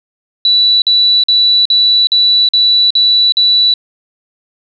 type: tone bursts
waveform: sine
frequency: 3951 Hz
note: B7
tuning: in tune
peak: -6 dBFS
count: 8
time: 0.45-3.739 s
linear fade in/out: 2 ms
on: 370 ms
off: 47 ms
effects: none